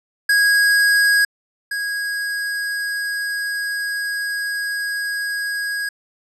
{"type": "tone pair in turn", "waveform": "square", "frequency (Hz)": [1648, 1648], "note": ["G#6", "G#6"], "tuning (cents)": [-14, -14], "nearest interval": "unison", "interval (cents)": 0, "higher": "neither", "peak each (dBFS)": [-13, -22], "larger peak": "first", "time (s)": [[0.29, 1.25], [1.71, 5.89]], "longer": "second", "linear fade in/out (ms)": 5, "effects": ["low-pass 12000 Hz 12 dB/octave"]}